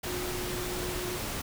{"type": "tone in noise", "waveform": "sine", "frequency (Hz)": 360.3, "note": "F#4", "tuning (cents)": -46, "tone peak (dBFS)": -36, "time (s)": [0.06, 1.18], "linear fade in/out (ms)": 10, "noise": "pink", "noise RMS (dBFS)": -35, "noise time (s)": [0.03, 1.42], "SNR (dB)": -4, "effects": []}